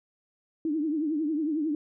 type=tone with vibrato; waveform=sine; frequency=307 Hz; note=D#4; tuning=23 cents flat; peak=-25 dBFS; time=0.65-1.75 s; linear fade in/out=2 ms; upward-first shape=triangle; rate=11 Hz; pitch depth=140 cents each way; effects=none